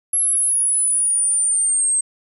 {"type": "exponential sweep", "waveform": "sine", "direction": "down", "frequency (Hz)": [11175, 8300], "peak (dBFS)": -15, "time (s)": [0.13, 2.01], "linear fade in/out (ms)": 5, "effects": []}